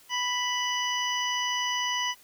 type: harmonic tone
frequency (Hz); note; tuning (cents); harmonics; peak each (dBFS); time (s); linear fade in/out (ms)
987.8; B5; 0; 1 / 2 / 3 / 5 / 6; -31 / -32 / -30 / -41 / -36; 0.09-2.15; 50
effects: white hiss -56 dBFS RMS until 2.23 s

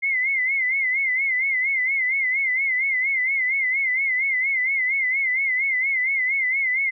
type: tone with vibrato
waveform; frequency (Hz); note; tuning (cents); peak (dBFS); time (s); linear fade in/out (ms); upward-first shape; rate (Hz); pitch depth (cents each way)
sine; 2096; C7; +2; -19; 0.02-6.91; 20; sine; 4.3; 92
effects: none

